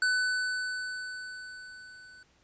square tone with level ramp, 1500 Hz, F#6, 23 cents sharp, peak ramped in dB -24 to -51 dBFS, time 0.02-2.23 s, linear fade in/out 2 ms, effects pink hiss -66 dBFS RMS until 2.43 s + resampled to 16000 Hz

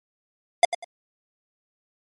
square tone with echo, 698.5 Hz, F5, in tune, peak -11 dBFS, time 0.63-0.65 s, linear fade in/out 2 ms, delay 97 ms, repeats 2, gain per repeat -12 dB, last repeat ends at 0.844 s, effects MP3 48 kbps

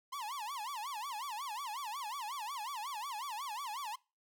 45% pulse tone with vibrato, 980 Hz, B5, 14 cents flat, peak -39 dBFS, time 0.12-3.96 s, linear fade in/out 10 ms, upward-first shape sine, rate 5.5 Hz, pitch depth 290 cents each way, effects noise-tail reverb RT60 0.3 s tail -23 dB re dry

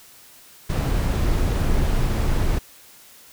brown noise, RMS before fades -20 dBFS, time 0.69-2.59 s, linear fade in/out 10 ms, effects white hiss -48 dBFS RMS until 3.32 s

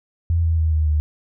sine tone with pitch steps, 83.9 / 81.79 / 79.74 / 77.74 / 75.79 Hz, E2 / E2 / D#2 / D#2 / D#2, +31 / -13 / +43 / -1 / -45 cents, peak -15 dBFS, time 0.3-1 s, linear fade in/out 0 ms, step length 140 ms, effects none

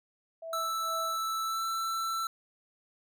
sine tone with tremolo, 656 Hz, E5, 9 cents flat, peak -36 dBFS, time 0.42-1.17 s, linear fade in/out 5 ms, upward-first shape sine, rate 2.2 Hz, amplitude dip 95%
square tone with pitch glide, 1318.5 to 1334.6 Hz, E6 to E6, 0 to +21 cents, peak -31 dBFS, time 0.53-2.27 s, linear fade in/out 2 ms, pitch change +21 cents, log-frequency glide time 1.45-1.63 s
effects none

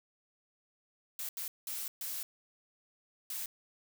blue noise bursts at uneven times, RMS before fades -39 dBFS, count 5, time 1.19-1.29 / 1.37-1.48 / 1.67-1.88 / 2.01-2.23 / 3.3-3.46 s, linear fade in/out 2 ms, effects none

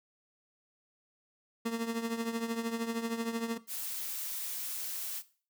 30% pulse tone with tremolo, 229.5 Hz, A#3, 27 cents flat, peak -26 dBFS, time 1.65-3.58 s, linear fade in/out 10 ms, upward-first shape triangle, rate 13 Hz, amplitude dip 70%
blue noise, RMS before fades -38 dBFS, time 3.67-5.23 s, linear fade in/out 50 ms
effects noise-tail reverb RT60 0.4 s tail -17 dB re dry

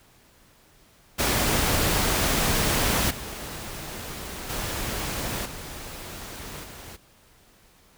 pink noise with level steps, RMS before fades -23 / -36 / -30 / -38 / -42 dBFS, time 1.18-6.97 s, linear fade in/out 20 ms, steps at 3.1 / 4.49 / 5.45 / 6.63 s, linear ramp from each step 10 ms, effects pink hiss -57 dBFS RMS until 7.97 s

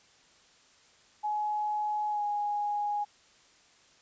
sine tone with pitch glide, 843 to 827.6 Hz, G#5 to G#5, +26 to -6 cents, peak -28 dBFS, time 1.23-3.05 s, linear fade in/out 20 ms, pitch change -32 cents, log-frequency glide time 2.09-2.23 s, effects white hiss -61 dBFS RMS until 4.01 s + resampled to 16000 Hz

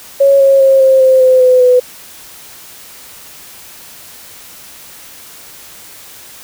sine tone with pitch steps, 553 / 545.1 / 537.3 / 529.6 / 522 / 514.5 / 507.1 / 499.8 Hz, C#5 / C#5 / C5 / C5 / C5 / C5 / B4 / B4, -4 / -29 / +46 / +21 / -4 / -29 / +46 / +21 cents, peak -4 dBFS, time 0.2-1.8 s, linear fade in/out 10 ms, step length 200 ms, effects white hiss -35 dBFS RMS until 6.43 s

